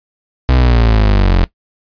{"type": "linear sweep", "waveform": "35% pulse", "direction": "down", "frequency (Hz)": [65.2, 42.92], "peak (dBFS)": -6, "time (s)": [0.49, 1.44], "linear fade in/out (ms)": 0, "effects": ["noise-tail reverb RT60 0.1 s tail -18 dB re dry", "resampled to 11025 Hz"]}